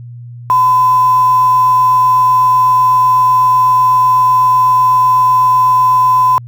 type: tone with quantisation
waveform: sine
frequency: 1012 Hz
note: B5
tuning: 42 cents sharp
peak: -6 dBFS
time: 0.5-6.38 s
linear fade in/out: 0 ms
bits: 5
effects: added 120 Hz sine -27 dBFS peak until 6.47 s